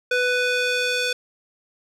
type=tone with band-pass filter sweep; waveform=square; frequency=496.4 Hz; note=B4; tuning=9 cents sharp; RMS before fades=-22 dBFS; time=0.11-1.13 s; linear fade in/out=5 ms; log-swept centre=1800 to 3500 Hz; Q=0.9; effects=none